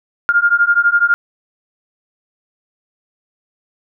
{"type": "beating tone pair", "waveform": "sine", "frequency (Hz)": [1403, 1415], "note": ["F6", "F6"], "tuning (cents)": [8, 22], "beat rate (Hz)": 12, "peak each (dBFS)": -13, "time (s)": [0.29, 1.14], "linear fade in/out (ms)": 0, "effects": []}